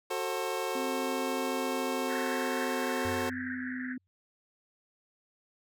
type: chord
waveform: 25% pulse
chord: F# diminished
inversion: none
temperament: just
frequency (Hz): 370 / 444 / 532.8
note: F#4 / A4 / C5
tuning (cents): 0 / +16 / +31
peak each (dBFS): -32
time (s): 0.1-3.3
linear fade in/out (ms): 10
type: tone with pitch glide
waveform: sine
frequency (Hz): 261.6 to 254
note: C4 to B3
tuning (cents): 0 to +49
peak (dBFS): -35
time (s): 0.75-3.98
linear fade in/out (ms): 5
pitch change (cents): -51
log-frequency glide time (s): 1.33-3.22
type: band-pass noise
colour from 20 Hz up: white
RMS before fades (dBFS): -41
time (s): 2.07-3.97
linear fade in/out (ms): 50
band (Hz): 1500 to 1900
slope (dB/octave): 96
type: tone with exponential decay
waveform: sine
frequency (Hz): 92.5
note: F#2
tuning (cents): 0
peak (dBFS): -35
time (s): 3.05-4.07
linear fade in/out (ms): 0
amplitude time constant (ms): 220
effects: none